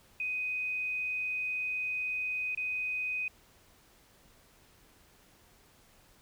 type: tone with dropouts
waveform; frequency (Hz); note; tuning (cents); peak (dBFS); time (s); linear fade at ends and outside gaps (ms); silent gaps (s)
sine; 2502; D#7; +9; -31; 0.2-3.28; 2; 2.549-2.574
effects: pink hiss -62 dBFS RMS until 6.21 s